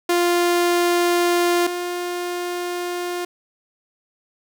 sawtooth tone pair in turn, 349.2 / 353.5 Hz, F4 / F4, 0 / +21 cents, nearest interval unison, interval 21 cents, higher second, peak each -12 / -20 dBFS, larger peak first, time 0.09-1.67 / 1.67-3.25 s, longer neither, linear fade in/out 5 ms, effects 9-bit

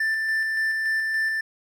triangle tone with tremolo, 1773 Hz, A6, 13 cents sharp, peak -19 dBFS, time 0-1.41 s, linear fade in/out 5 ms, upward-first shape square, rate 3.5 Hz, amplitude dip 25%, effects none

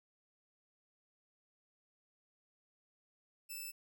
5% pulse tone, 2637 Hz, E7, in tune, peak -34 dBFS, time 3.49-3.72 s, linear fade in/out 20 ms, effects none

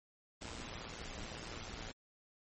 pink noise with amplitude modulation, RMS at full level -43 dBFS, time 0.41-1.92 s, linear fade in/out 10 ms, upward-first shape sine, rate 116 Hz, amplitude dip 65%, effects MP3 32 kbps

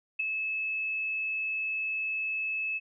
sine tone with ADSR envelope, 2600 Hz, E7, 24 cents flat, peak -23 dBFS, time 0.19-2.8 s, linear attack 12 ms, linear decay 5 ms, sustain -6 dB, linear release 33 ms, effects none

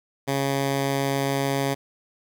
10% pulse tone, 137.9 Hz, C#3, 9 cents flat, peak -14 dBFS, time 0.27-1.75 s, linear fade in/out 20 ms, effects none

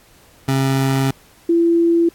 25% pulse / sine tone pair in turn, 134.7 / 337.4 Hz, C#3 / E4, -49 / +40 cents, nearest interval octave + major third, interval 1589 cents, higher second, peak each -11 dBFS, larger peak neither, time 0.48-1.11 / 1.49-2.09 s, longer first, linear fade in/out 5 ms, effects pink hiss -50 dBFS RMS until 2.14 s + AAC 64 kbps

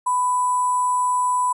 sine tone with sample-and-hold, 996 Hz, B5, 14 cents sharp, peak -17 dBFS, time 0.06-1.53 s, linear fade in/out 10 ms, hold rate 8820 Hz, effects resampled to 24000 Hz

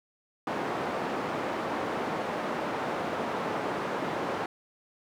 white band-pass noise, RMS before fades -32 dBFS, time 0.47-4.46 s, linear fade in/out 2 ms, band 190 to 940 Hz, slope 12 dB/octave, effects none

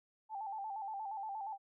sine tone with vibrato, 830.6 Hz, G#5, in tune, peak -39 dBFS, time 0.29-1.58 s, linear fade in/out 50 ms, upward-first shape square, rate 8.5 Hz, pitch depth 86 cents each way, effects none

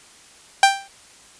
sawtooth tone with exponential decay, 787 Hz, G5, 7 cents sharp, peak -3 dBFS, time 0.63-0.88 s, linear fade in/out 2 ms, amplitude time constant 53 ms, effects white hiss -48 dBFS RMS until 1.39 s + resampled to 22050 Hz

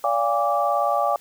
sine tone cluster, 577 / 696 / 814 / 1165 Hz, D5 / F5 / G#5 / D6, -31 / -6 / -35 / -14 cents, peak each -24 dBFS, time 0.04-1.16 s, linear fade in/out 2 ms, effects white hiss -51 dBFS RMS until 1.2 s

